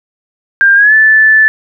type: tone with pitch glide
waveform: sine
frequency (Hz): 1596 to 1750.5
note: G6 to A6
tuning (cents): +31 to -9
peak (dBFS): -3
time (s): 0.61-1.48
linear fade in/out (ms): 0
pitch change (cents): +160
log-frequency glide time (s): 0.75-0.94
effects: none